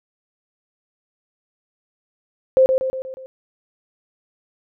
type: tone with echo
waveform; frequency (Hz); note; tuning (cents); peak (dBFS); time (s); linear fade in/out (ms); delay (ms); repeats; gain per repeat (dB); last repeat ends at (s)
sine; 523.3; C5; 0; -9; 2.57-2.66; 0; 120; 5; -5; 3.26
effects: none